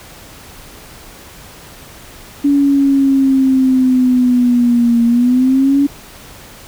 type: linear two-way sweep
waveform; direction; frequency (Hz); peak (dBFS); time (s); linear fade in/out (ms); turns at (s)
sine; down then up; 285 to 233.1 to 285; -8; 2.44-5.87; 10; 5.05
effects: pink hiss -37 dBFS RMS until 6.67 s